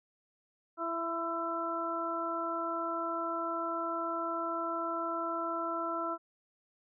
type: harmonic tone with a mistuned harmonic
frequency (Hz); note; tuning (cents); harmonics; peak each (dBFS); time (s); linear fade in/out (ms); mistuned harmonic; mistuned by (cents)
333.3; E4; +19; 1 / 2 / 3 / 4; -39 / -38 / -40 / -35; 0.77-6.18; 50; 3; +16
effects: none